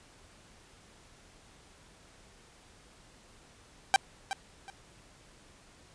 sawtooth tone with echo, 784 Hz, G5, in tune, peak -15 dBFS, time 3.94-3.96 s, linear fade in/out 0 ms, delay 370 ms, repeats 2, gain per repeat -12 dB, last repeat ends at 4.7 s, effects pink hiss -58 dBFS RMS until 5.94 s + resampled to 22050 Hz

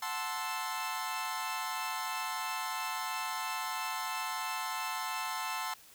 sawtooth chord, F# half-diminished seventh, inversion none, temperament equal, 740 / 880 / 1046.5 / 1318.5 Hz, F#5 / A5 / C6 / E6, 0 / 0 / 0 / 0 cents, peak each -40 / -35 / -35 / -37 dBFS, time 0.02-5.74 s, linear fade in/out 5 ms, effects white hiss -57 dBFS RMS until 5.94 s

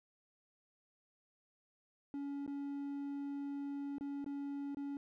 triangle tone with dropouts, 281.9 Hz, C#4, 29 cents sharp, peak -37 dBFS, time 2.14-4.97 s, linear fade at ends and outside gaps 1 ms, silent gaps 2.464-2.477 / 3.983-4.009 / 4.244-4.262 / 4.747-4.77 s, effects none

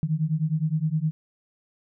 sine beating tone pair, 151.8 / 161.5 Hz, D#3 / E3, -42 / -35 cents, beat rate 9.7 Hz, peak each -25 dBFS, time 0.03-1.11 s, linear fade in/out 0 ms, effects none

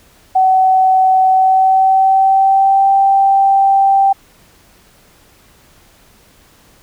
sine tone with pitch glide, 755 to 783 Hz, F#5 to G5, +35 to -2 cents, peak -7 dBFS, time 0.35-4.13 s, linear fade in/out 10 ms, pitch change +63 cents, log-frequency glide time 1.29-2.9 s, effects pink hiss -48 dBFS RMS until 6.82 s

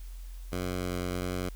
10% pulse tone with vibrato, 90 Hz, F#2, 47 cents flat, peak -23 dBFS, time 0.52-1.49 s, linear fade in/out 5 ms, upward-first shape sine, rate 1.5 Hz, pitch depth 12 cents each way, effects added 43 Hz sine -39 dBFS peak until 1.55 s + white hiss -58 dBFS RMS until 1.55 s

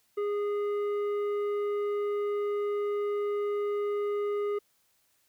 sine tone with tanh clipping, 411.3 Hz, G#4, 17 cents flat, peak -29 dBFS, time 0.17-4.59 s, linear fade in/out 10 ms, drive 9 dB, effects white hiss -70 dBFS RMS until 5.28 s

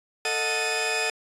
sawtooth tone cluster, 444.5 / 623 / 731 / 1758 / 2494 Hz, A4 / D#5 / F#5 / A6 / D#7, +18 / +2 / -21 / -2 / +3 cents, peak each -27 / -31 / -29 / -27 / -24 dBFS, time 0.25-1.1 s, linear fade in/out 2 ms, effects resampled to 22050 Hz

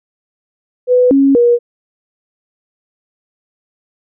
sine tone with pitch steps, 497.8 / 274.7 / 478.1 Hz, B4 / C#4 / A#4, +14 / -16 / +44 cents, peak -6 dBFS, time 0.87-1.59 s, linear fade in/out 50 ms, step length 240 ms, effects none

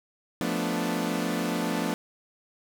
sawtooth chord, B half-diminished seventh, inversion second, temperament equal, 174.61 / 220 / 246.9 / 293.7 Hz, F3 / A3 / B3 / D4, 0 / 0 / 0 / 0 cents, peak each -28 dBFS, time 0.41-1.94 s, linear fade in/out 0 ms, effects none

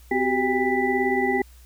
sine tone cluster, 256 / 375.5 / 393.2 / 803 / 1978 Hz, C4 / F#4 / G4 / G5 / B6, -38 / +26 / +5 / +41 / +2 cents, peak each -26 dBFS, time 0.11-1.42 s, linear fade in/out 5 ms, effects added 61 Hz sine -46 dBFS peak until 1.65 s + white hiss -56 dBFS RMS until 1.65 s

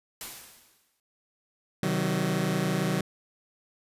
white noise with exponential decay, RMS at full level -36 dBFS, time 0.21-1 s, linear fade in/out 1 ms, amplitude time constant 170 ms
sawtooth chord, C diminished, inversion none, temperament just, 130.81 / 156.98 / 188.37 Hz, C3 / Eb3 / Gb3, 0 / +16 / +31 cents, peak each -29 / -25 / -24 dBFS, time 1.83-3.01 s, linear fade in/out 2 ms
effects resampled to 32000 Hz

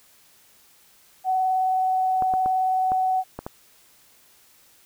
sine tone with vibrato, 750 Hz, F#5, 23 cents sharp, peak -19 dBFS, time 1.24-3.24 s, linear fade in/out 50 ms, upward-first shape triangle, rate 19 Hz, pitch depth 14 cents each way
clicks, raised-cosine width 1 ms, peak -17 dBFS, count 6, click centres 2.223 / 2.338 / 2.46 / 2.919 / 3.39 / 3.465 s
effects white hiss -56 dBFS RMS until 4.85 s

